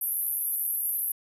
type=band-pass noise; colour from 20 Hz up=pink; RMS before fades=-29 dBFS; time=0.01-1.12 s; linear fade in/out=5 ms; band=11000 to 13000 Hz; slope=96 dB/octave; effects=resampled to 32000 Hz